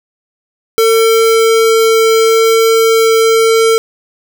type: tone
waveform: square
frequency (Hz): 449.9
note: A4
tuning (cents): +39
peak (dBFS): -7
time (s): 0.78-3.78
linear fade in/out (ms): 0
effects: none